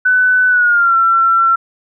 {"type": "tone with pitch glide", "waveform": "sine", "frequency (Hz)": [1500, 1351.9], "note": ["F#6", "E6"], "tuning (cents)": [23, 43], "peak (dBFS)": -8, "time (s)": [0.05, 1.56], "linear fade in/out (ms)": 10, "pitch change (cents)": -180, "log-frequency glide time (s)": [0.49, 0.96], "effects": []}